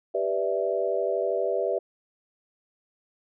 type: chord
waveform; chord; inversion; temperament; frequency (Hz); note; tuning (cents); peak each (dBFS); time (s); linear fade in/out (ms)
sine; E minor seventh; first; equal; 392 / 493.9 / 587.3 / 659.3; G4 / B4 / D5 / E5; 0 / 0 / 0 / 0; -29; 0.14-1.79; 10
effects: none